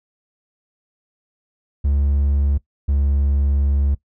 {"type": "tone pair in turn", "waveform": "triangle", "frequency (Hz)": [70.7, 70.17], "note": ["C#2", "C#2"], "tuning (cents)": [35, 22], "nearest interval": "unison", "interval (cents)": 13, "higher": "first", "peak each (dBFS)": -13, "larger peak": "neither", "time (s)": [[1.84, 2.58], [2.88, 3.95]], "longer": "second", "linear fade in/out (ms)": 10, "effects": ["noise-tail reverb RT60 0.1 s tail -19 dB re dry"]}